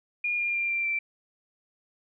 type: tone with pitch steps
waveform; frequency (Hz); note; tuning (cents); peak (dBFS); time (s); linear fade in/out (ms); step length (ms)
sine; 2426 / 2405 / 2384 / 2364 / 2343; D#7 / D7 / D7 / D7 / D7; -44 / +41 / +25 / +11 / -5; -25; 0.24-0.99; 5; 150
effects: none